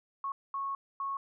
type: tone bursts at uneven times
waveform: sine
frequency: 1100 Hz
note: C#6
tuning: 14 cents flat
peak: -32 dBFS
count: 3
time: 0.24-0.32 / 0.54-0.75 / 1-1.17 s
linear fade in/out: 2 ms
effects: none